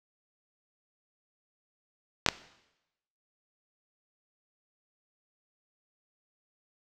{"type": "clicks", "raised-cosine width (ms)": 0.2, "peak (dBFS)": -3, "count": 2, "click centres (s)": [2.263, 2.287], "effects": ["noise-tail reverb RT60 0.9 s tail -18 dB re dry"]}